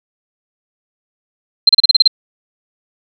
sine tone bursts, 4137 Hz, C8, 20 cents flat, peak -3 dBFS, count 8, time 1.67-2.077 s, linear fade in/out 5 ms, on 22 ms, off 33 ms, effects none

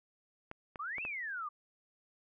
clicks, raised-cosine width 0.5 ms, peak -28 dBFS, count 4, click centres 0.514 / 0.758 / 0.983 / 1.051 s
sine exponential two-way sweep, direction up then down, 1108.7 to 2723 to 1159 Hz, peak -37 dBFS, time 0.79-1.49 s, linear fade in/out 10 ms, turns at 1.03 s
effects none

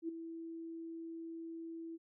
sine tone with ADSR envelope, 329.6 Hz, E4, in tune, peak -34 dBFS, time 0.02-1.98 s, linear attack 67 ms, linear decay 8 ms, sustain -9 dB, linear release 32 ms, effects none

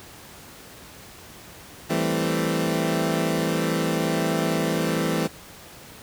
20% pulse chord, A minor seventh, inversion second, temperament equal, 164.81 / 196 / 220 / 261.6 Hz, E3 / G3 / A3 / C4, 0 / 0 / 0 / 0 cents, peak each -20 / -25 / -23 / -24 dBFS, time 1.89-5.28 s, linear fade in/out 20 ms, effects pink hiss -44 dBFS RMS until 6.02 s + high-pass 60 Hz 12 dB/octave

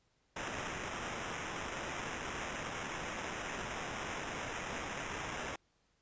violet noise with sample-and-hold, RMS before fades -41 dBFS, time 0.36-5.56 s, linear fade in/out 5 ms, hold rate 4410 Hz, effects pink hiss -75 dBFS RMS until 6.01 s + resampled to 16000 Hz

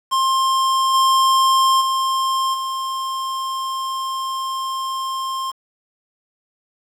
square tone with level steps, 1059 Hz, C6, 21 cents sharp, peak -16 / -13 / -18 / -23 dBFS, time 0.11-5.52 s, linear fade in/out 20 ms, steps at 0.93 / 1.8 / 2.53 s, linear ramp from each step 20 ms, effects low-pass 10000 Hz 12 dB/octave + 7-bit

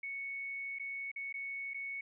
sine tone with dropouts, 2217 Hz, C#7, in tune, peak -38 dBFS, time 0.03-2.01 s, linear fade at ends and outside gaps 5 ms, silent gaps 0.787-0.796 / 1.116-1.16 / 1.327-1.34 / 1.736-1.743 s, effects none

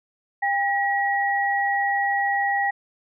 sine tone pair together, 801 / 1912.3 Hz, G5 / A#6, +37 / +44 cents, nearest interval octave + minor third, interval 1507 cents, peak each -22 / -23 dBFS, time 0.42-2.71 s, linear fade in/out 10 ms, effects none

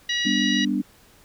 harmonic tone, 962 Hz, B5, 46 cents flat, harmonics 2 / 3 / 4 / 5 / 6, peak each -26 / -27 / -27 / -39 / -34 dBFS, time 0.09-0.65 s, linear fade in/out 5 ms
sine chord, G major, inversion none, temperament equal with one note detuned, 199.54 / 246.9 / 293.7 Hz, G3 / B3 / D4, +31 / 0 / 0 cents, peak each -25 dBFS, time 0.25-0.82 s, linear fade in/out 10 ms
effects pink hiss -54 dBFS RMS until 1.24 s

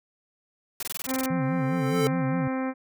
white noise bursts, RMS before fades -32 dBFS, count 10, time 0.8-1.26 s, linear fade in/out 2 ms, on 28 ms, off 20 ms
harmonic tone, 261.6 Hz, C4, in tune, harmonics 1 / 2 / 3 / 4 / 5 / 6 / 7 / 8 / 9, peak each -27 / -33 / -37 / -39 / -41 / -43 / -44 / -45 / -46 dBFS, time 1.06-2.74 s, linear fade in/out 50 ms
sine tone with vibrato, 154.2 Hz, D#3, 15 cents flat, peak -26 dBFS, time 1.3-2.48 s, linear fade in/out 5 ms, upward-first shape sine, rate 4.9 Hz, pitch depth 240 cents each way
square tone with exponential growth, 438.9 Hz, A4, 4 cents flat, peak -21 dBFS, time 1.42-2.07 s, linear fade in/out 0 ms, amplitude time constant 140 ms
effects none

